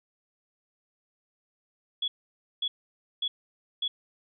sine tone bursts, 3377 Hz, G#7, 28 cents sharp, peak -26 dBFS, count 4, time 2.02-3.88 s, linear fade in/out 5 ms, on 60 ms, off 540 ms, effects none

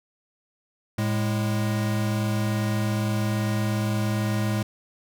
square tone pair together, 109.87 / 207.4 Hz, A2 / G#3, -2 / -2 cents, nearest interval major seventh, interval 1100 cents, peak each -25 / -28 dBFS, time 0.98-4.63 s, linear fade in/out 5 ms, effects none

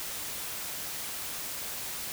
white noise, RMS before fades -37 dBFS, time 0-2.12 s, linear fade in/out 0 ms, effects none

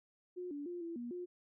sine tone with pitch steps, 359.8 / 288.3 / 351.3 / 335.8 / 239.8 / 356.4 Hz, F#4 / D4 / F4 / E4 / A#3 / F4, -48 / -32 / +10 / +32 / +49 / +35 cents, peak -40 dBFS, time 0.36-1.26 s, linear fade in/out 20 ms, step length 150 ms, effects none

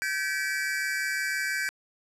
square tone cluster, 1545 / 1691 / 1936 / 2309 Hz, G6 / G#6 / B6 / D7, -26 / +31 / -35 / -30 cents, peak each -31 / -35 / -37 / -34 dBFS, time 0.02-1.69 s, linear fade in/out 0 ms, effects low-pass 12000 Hz 12 dB/octave + 10-bit

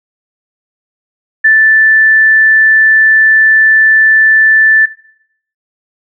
sine tone, 1760 Hz, A6, in tune, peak -3 dBFS, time 1.44-4.86 s, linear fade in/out 10 ms, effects noise-tail reverb RT60 0.7 s tail -18 dB re dry

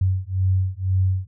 sine beating tone pair, 93 / 95 Hz, F#2 / F#2, +9 / +46 cents, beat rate 2 Hz, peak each -21 dBFS, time 0.01-1.27 s, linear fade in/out 5 ms, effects none

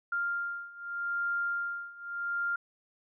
sine beating tone pair, 1396.9 / 1397.72 Hz, F6 / F6, 0 / +1 cents, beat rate 0.82 Hz, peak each -35 / -33 dBFS, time 0.12-2.56 s, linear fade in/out 5 ms, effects none

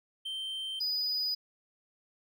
triangle tone pair in turn, 3124 / 4959 Hz, G7 / D#8, -7 / -7 cents, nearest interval minor sixth, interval 800 cents, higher second, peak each -33 / -28 dBFS, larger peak second, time 0.25-0.8 / 0.8-1.35 s, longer neither, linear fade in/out 10 ms, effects none

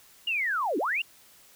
sine linear two-way sweep, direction down then up, 2898 to 259.6 to 2898 Hz, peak -25 dBFS, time 0.27-1.02 s, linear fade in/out 5 ms, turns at 0.78 s, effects white hiss -56 dBFS RMS until 1.55 s

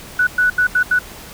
sine tone bursts at uneven times, 1480 Hz, F#6, in tune, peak -11 dBFS, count 5, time 0.19-0.27 / 0.38-0.5 / 0.58-0.67 / 0.75-0.83 / 0.91-0.99 s, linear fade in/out 5 ms, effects pink hiss -36 dBFS RMS until 1.33 s

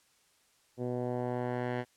10% pulse tone with low-pass filter sweep, 123.47 Hz, B2, in tune, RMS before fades -34 dBFS, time 0.77-1.85 s, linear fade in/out 50 ms, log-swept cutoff 440 to 2200 Hz, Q 1.1, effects white hiss -68 dBFS RMS until 1.96 s + low-pass 10000 Hz 12 dB/octave

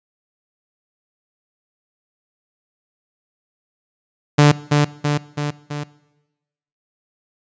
sawtooth tone with echo, 146.83 Hz, D3, in tune, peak -4 dBFS, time 4.38-4.52 s, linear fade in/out 10 ms, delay 330 ms, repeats 4, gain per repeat -4 dB, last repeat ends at 5.84 s, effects noise-tail reverb RT60 1.0 s tail -20 dB re dry + resampled to 16000 Hz

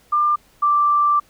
sine tone pair in turn, 1195 / 1174.5 Hz, D6 / D6, +30 / 0 cents, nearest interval unison, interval 30 cents, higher first, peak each -14 / -13 dBFS, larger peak second, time 0.12-0.36 / 0.62-1.2 s, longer second, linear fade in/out 10 ms, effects pink hiss -55 dBFS RMS until 1.29 s

